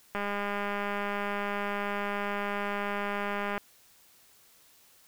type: click train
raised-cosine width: 0.5 ms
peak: -18 dBFS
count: 697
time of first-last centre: 0.15-3.579 s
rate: 203 Hz
effects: white hiss -60 dBFS RMS until 5.07 s